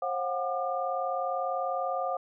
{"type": "tone cluster", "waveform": "sine", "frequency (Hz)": [535, 721, 761, 1200], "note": ["C5", "F#5", "F#5", "D6"], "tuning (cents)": [38, -45, 48, 37], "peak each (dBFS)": [-33, -31, -38, -35], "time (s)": [0.02, 2.17], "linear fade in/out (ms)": 5, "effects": []}